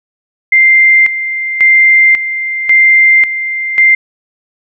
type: tone with tremolo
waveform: sine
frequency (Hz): 2093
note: C7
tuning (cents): 0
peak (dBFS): -3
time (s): 0.52-3.95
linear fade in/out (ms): 5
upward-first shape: square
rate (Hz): 0.92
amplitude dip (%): 70
effects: none